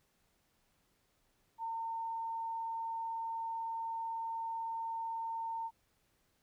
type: tone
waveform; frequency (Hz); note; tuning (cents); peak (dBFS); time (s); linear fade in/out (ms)
sine; 909; A#5; -44; -36; 1.58-5.71; 50
effects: pink hiss -75 dBFS RMS until 6.42 s